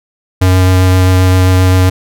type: tone with vibrato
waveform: square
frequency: 92.5 Hz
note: F#2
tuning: in tune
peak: -6 dBFS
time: 0.41-1.9 s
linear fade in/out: 10 ms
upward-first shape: sine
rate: 7.6 Hz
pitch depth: 10 cents each way
effects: none